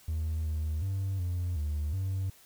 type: tone with pitch steps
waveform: triangle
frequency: 79.3 / 77.7 / 96.8 / 88.5 / 75 / 95.6 Hz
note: D#2 / D#2 / G2 / F2 / D2 / G2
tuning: +33 / -2 / -21 / +23 / +37 / -43 cents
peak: -26 dBFS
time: 0.08-2.3 s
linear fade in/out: 5 ms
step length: 370 ms
effects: tanh soft clip ceiling -24 dBFS + white hiss -58 dBFS RMS until 2.45 s